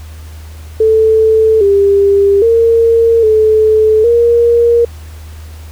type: tone with pitch steps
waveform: sine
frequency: 440.1 / 398.6 / 459.2 / 434.2 / 470.3 Hz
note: A4 / G4 / A#4 / A4 / A#4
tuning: 0 / +29 / -26 / -23 / +15 cents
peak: -5 dBFS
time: 0.8-4.85 s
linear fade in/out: 5 ms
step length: 810 ms
effects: added 78 Hz sine -27 dBFS peak until 5.71 s + pink hiss -40 dBFS RMS until 5.71 s